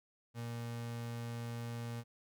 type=tone; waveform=35% pulse; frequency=117.7 Hz; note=A#2; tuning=17 cents sharp; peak=-38 dBFS; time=0.34-2.04 s; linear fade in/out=50 ms; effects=none